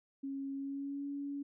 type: tone with pitch glide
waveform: sine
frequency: 273.9 to 282.6 Hz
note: C#4 to C#4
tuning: -21 to +34 cents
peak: -37 dBFS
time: 0.23-1.43 s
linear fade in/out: 10 ms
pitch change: +55 cents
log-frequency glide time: 0.54-1.06 s
effects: none